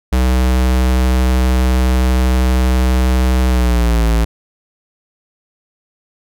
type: tone with pitch glide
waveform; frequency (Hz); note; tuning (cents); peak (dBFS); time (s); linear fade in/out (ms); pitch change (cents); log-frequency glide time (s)
square; 63.4 to 56.48; B1 to A1; +46 to +46; -11; 0.12-4.25; 10; -200; 3.48-4.04
effects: none